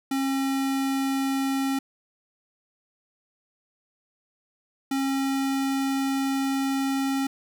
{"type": "tone pair in turn", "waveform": "square", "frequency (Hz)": [270, 271.1], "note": ["C#4", "C#4"], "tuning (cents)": [-45, -38], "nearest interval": "unison", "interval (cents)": 7, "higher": "second", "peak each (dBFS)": -24, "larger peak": "neither", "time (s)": [[0.11, 1.79], [4.91, 7.27]], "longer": "second", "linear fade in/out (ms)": 5, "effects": []}